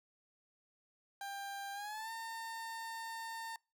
30% pulse tone with pitch glide, 795 to 908 Hz, G5 to A#5, +24 to -46 cents, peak -39 dBFS, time 1.21-3.56 s, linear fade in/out 2 ms, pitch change +230 cents, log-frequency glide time 1.73-2.11 s, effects noise-tail reverb RT60 0.3 s tail -26 dB re dry

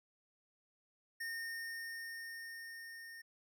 square tone with level ramp, 1832 Hz, A#6, 31 cents flat, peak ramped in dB -40 to -50 dBFS, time 1.2-3.22 s, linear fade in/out 10 ms, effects none

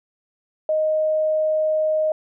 sine tone, 622.3 Hz, D#5, in tune, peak -17 dBFS, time 0.69-2.12 s, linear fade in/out 2 ms, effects none

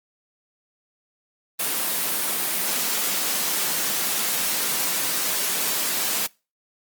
white high-pass noise, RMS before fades -24 dBFS, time 1.59-6.27 s, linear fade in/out 10 ms, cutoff 150 Hz, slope 48 dB/octave, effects noise-tail reverb RT60 0.3 s tail -25 dB re dry + Opus 24 kbps

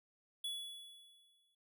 square tone with exponential decay, 3400 Hz, G#7, 40 cents sharp, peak -38 dBFS, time 0.44-1.55 s, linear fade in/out 5 ms, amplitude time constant 240 ms, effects noise-tail reverb RT60 0.1 s tail -25 dB re dry

